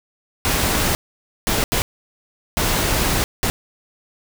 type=noise bursts at uneven times; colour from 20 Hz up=pink; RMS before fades=-19 dBFS; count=5; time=0.45-0.95 / 1.47-1.64 / 1.72-1.82 / 2.57-3.24 / 3.43-3.5 s; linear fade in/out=0 ms; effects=none